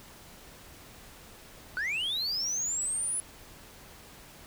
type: linear sweep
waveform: sine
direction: up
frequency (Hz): 1443 to 10120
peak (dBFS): -26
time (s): 1.77-3.2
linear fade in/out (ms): 0
effects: tanh soft clip ceiling -28 dBFS + pink hiss -51 dBFS RMS until 4.46 s